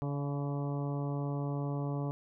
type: harmonic tone with a mistuned harmonic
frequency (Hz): 142.6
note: C#3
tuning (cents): +49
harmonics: 1 / 2 / 3 / 4 / 5 / 6 / 7 / 8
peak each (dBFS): -33 / -39 / -43 / -45 / -47 / -49 / -50 / -51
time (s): 0.02-2.11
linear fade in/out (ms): 0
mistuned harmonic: 5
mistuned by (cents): -32
effects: none